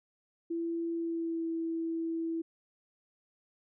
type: tone with pitch glide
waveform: sine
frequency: 334.8 to 328.9 Hz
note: E4 to E4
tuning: +27 to -4 cents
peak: -31 dBFS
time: 0.5-2.42 s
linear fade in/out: 10 ms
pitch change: -31 cents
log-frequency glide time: 0.93-1.47 s
effects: none